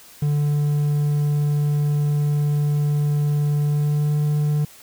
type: tone with pitch glide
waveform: triangle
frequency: 146.83 to 148.71 Hz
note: D3 to D3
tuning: 0 to +22 cents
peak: -15 dBFS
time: 0.22-4.65 s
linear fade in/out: 5 ms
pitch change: +22 cents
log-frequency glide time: 3.66-4.16 s
effects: white hiss -46 dBFS RMS until 4.82 s